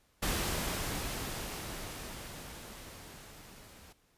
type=noise with level ramp; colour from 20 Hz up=pink; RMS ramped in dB=-32 to -55 dBFS; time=0.22-3.93 s; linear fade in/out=10 ms; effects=pink hiss -70 dBFS RMS until 4.17 s + resampled to 32000 Hz